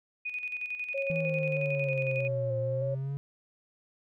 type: tone with tremolo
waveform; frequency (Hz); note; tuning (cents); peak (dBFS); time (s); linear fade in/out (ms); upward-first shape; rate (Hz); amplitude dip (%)
sine; 2478; D#7; -8; -31; 0.25-2.28; 10; square; 11; 55
type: tone with vibrato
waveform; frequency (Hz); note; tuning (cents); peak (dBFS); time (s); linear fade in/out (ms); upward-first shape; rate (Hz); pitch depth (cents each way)
sine; 541; C#5; -42; -30; 0.94-2.95; 10; square; 1.6; 25
type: linear two-way sweep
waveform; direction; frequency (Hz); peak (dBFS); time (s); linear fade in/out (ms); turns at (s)
triangle; down then up; 164.8 to 116.6 to 141.6; -29; 1.1-3.17; 0; 2.58
effects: none